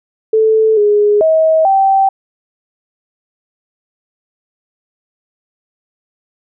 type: tone with pitch steps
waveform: sine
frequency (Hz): 439.3 / 415.2 / 638 / 777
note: A4 / G#4 / D#5 / G5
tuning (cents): -3 / 0 / +43 / -16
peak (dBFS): -7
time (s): 0.33-2.09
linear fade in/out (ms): 5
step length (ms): 440
effects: none